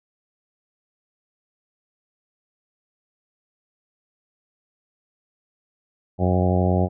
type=harmonic tone with a mistuned harmonic; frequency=91.3 Hz; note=F#2; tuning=23 cents flat; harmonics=1 / 2 / 3 / 4 / 5 / 6 / 7 / 8 / 9; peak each=-20 / -22 / -29 / -27 / -30 / -29 / -28 / -30 / -32 dBFS; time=6.18-6.89 s; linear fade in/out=50 ms; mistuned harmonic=9; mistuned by=-28 cents; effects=none